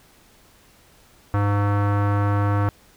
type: tone with low-pass filter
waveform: square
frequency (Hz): 101.8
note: G#2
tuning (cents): -34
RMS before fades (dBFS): -20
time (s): 1.34-2.69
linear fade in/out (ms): 0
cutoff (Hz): 1300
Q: 2.5
effects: pink hiss -54 dBFS RMS until 2.96 s